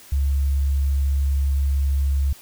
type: tone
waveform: sine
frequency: 69.3 Hz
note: C#2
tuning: in tune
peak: -17 dBFS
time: 0.12-2.33 s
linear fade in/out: 5 ms
effects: white hiss -46 dBFS RMS until 2.41 s